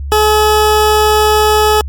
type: tone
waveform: 20% pulse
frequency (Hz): 426.5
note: G#4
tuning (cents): +46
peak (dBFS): -3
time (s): 0.12-1.81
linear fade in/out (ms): 0
effects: added 70 Hz sine -19 dBFS peak until 1.88 s + Opus 48 kbps